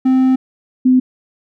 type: tone pair in turn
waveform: triangle / sine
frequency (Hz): 260 / 255.5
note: C4 / C4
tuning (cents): -11 / -41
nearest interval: unison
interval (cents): 30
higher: first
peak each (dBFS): -7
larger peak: neither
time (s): 0.05-0.36 / 0.85-1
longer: first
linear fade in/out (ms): 10
effects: none